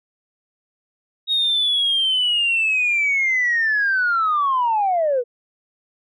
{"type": "linear sweep", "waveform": "sine", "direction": "down", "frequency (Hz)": [3773, 465.7], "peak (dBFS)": -15, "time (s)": [1.27, 5.24], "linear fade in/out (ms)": 50, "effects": ["tanh soft clip ceiling -12 dBFS"]}